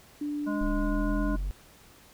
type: tone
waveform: sine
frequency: 293.7 Hz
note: D4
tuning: in tune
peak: -29 dBFS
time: 0.21-1.36 s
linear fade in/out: 5 ms
type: harmonic tone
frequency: 207.3 Hz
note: G#3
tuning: 3 cents flat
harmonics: 1 / 3 / 5 / 7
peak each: -32 / -37 / -39 / -40 dBFS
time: 0.46-1.37 s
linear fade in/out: 20 ms
type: exponential sweep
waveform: triangle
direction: up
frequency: 32.98 to 48.2 Hz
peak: -26 dBFS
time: 0.61-1.51 s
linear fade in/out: 0 ms
effects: pink hiss -55 dBFS RMS until 2.13 s